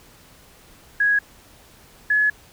sine tone pair in turn, 1661.2 / 1700 Hz, G#6 / G#6, 0 / +40 cents, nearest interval unison, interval 40 cents, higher second, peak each -15 / -15 dBFS, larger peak neither, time 1-1.19 / 2.1-2.3 s, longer second, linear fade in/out 5 ms, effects pink hiss -50 dBFS RMS until 2.52 s

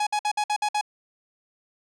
45% pulse tone bursts, 838 Hz, G#5, 15 cents sharp, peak -22 dBFS, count 7, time 0-0.812 s, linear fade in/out 5 ms, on 68 ms, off 56 ms, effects resampled to 22050 Hz

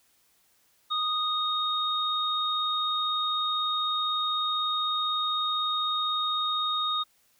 sine tone pair together, 1242 / 3722 Hz, D#6 / A#7, -3 / -3 cents, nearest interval octave + perfect fifth, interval 1900 cents, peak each -28 dBFS, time 0.9-7.04 s, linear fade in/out 20 ms, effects white hiss -66 dBFS RMS until 7.39 s

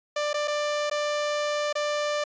sawtooth tone with dropouts, 592 Hz, D5, 14 cents sharp, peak -21 dBFS, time 0.16-2.24 s, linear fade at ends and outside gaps 5 ms, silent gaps 0.332-0.341 / 0.476-0.479 / 0.899-0.912 / 1.728-1.753 s, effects resampled to 16000 Hz

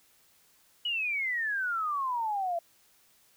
sine exponential sweep, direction down, 2960 to 665 Hz, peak -28 dBFS, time 0.85-2.59 s, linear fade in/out 5 ms, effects white hiss -64 dBFS RMS until 3.36 s

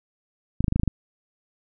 clicks, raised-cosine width 5 ms, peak -9 dBFS, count 8, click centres 0.606 / 0.643 / 0.682 / 0.724 / 0.76 / 0.797 / 0.834 / 0.877 s, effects none

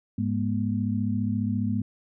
sine tone cluster, 104.3 / 205.9 / 240.6 Hz, G#2 / G#3 / B3, +8 / -15 / -45 cents, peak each -28 dBFS, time 0.18-1.82 s, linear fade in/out 5 ms, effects none

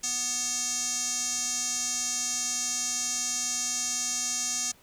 square tone with band-pass filter, 246.9 Hz, B3, in tune, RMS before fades -30 dBFS, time 0.03-4.72 s, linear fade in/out 10 ms, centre 6600 Hz, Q 5.4, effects pink hiss -58 dBFS RMS until 4.82 s

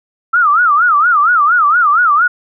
sine tone with vibrato, 1300 Hz, E6, 24 cents flat, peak -7 dBFS, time 0.33-2.28 s, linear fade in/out 10 ms, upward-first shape sine, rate 4.3 Hz, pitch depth 210 cents each way, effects none

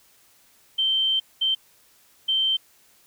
sine tone bursts at uneven times, 3120 Hz, G7, 9 cents flat, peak -19 dBFS, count 3, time 0.78-1.2 / 1.41-1.55 / 2.28-2.57 s, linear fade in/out 10 ms, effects white hiss -58 dBFS RMS until 3.06 s

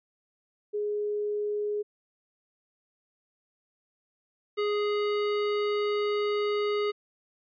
sine / square tone pair in turn, 416.5 / 415.1 Hz, G#4 / G#4, +5 / -1 cents, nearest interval unison, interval 6 cents, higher first, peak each -27 / -26 dBFS, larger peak second, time 0.73-1.83 / 4.57-6.92 s, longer second, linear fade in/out 20 ms, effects resampled to 11025 Hz

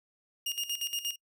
sawtooth tone with tremolo, 2839 Hz, F7, 28 cents sharp, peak -27 dBFS, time 0.46-1.16 s, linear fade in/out 5 ms, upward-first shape square, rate 8.5 Hz, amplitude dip 75%, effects noise-tail reverb RT60 0.1 s tail -25 dB re dry

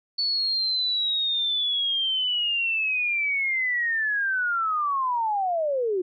sine linear sweep, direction down, 4465 to 349.2 Hz, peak -22 dBFS, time 0.18-6.02 s, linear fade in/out 10 ms, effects none

